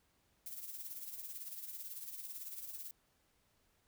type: noise with tremolo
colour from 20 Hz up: violet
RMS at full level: -44 dBFS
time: 0.46-2.91 s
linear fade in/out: 2 ms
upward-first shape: triangle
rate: 18 Hz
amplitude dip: 65%
effects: pink hiss -75 dBFS RMS until 3.87 s